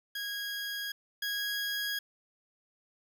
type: tone pair in turn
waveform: 20% pulse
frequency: 1644 / 1650.5 Hz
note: G#6 / G#6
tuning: -18 / -11 cents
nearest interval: unison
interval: 7 cents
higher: second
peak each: -30 / -27 dBFS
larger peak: second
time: 0.15-0.92 / 1.22-1.99 s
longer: neither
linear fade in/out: 5 ms
effects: none